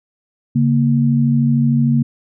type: tone pair together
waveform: sine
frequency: 139.85 / 233.1 Hz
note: C#3 / A#3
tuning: +16 / 0 cents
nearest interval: major sixth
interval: 884 cents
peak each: -14 dBFS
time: 0.55-2.03 s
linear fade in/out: 10 ms
effects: none